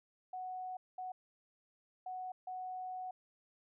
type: tone bursts at uneven times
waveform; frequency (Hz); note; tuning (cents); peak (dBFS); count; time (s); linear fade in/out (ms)
sine; 740; F#5; 0; -40; 4; 0.33-0.77 / 0.98-1.12 / 2.06-2.32 / 2.47-3.11; 5
effects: none